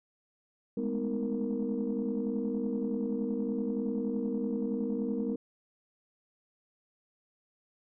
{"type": "tone cluster", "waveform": "sine", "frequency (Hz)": [206.5, 217.1, 249.8, 310.5, 465.4], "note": ["G#3", "A3", "B3", "D#4", "A#4"], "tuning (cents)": [-10, -23, 20, -3, -3], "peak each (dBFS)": [-34, -38, -33, -38, -35], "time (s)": [0.77, 5.36], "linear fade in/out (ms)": 5, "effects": ["tanh soft clip ceiling -22 dBFS"]}